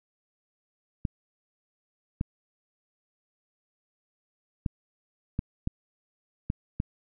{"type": "clicks", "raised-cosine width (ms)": 5, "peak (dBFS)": -15, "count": 7, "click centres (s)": [1.052, 2.211, 4.662, 5.391, 5.674, 6.501, 6.801], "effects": []}